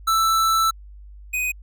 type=tone pair in turn; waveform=square; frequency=1323 / 2497 Hz; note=E6 / D#7; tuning=+6 / +6 cents; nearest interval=major seventh; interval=1100 cents; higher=second; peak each=-17 / -22 dBFS; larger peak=first; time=0.07-0.71 / 1.33-1.52 s; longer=first; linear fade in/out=10 ms; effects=added 50 Hz sine -39 dBFS peak until 1.62 s